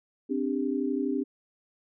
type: chord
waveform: sine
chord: C suspended second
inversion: none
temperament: equal with one note detuned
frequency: 261.6 / 293.7 / 397.9 Hz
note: C4 / D4 / G4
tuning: 0 / 0 / +26 cents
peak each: -29 / -30 / -32 dBFS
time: 0.29-1.24 s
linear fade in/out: 20 ms
effects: none

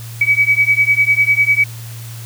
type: beating tone pair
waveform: sine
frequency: 2271 / 2281 Hz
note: C#7 / C#7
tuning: +41 / +49 cents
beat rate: 10 Hz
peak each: -13 dBFS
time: 0.21-1.64 s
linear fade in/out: 5 ms
effects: added 115 Hz sine -28 dBFS peak until 2.25 s + white hiss -37 dBFS RMS until 2.25 s

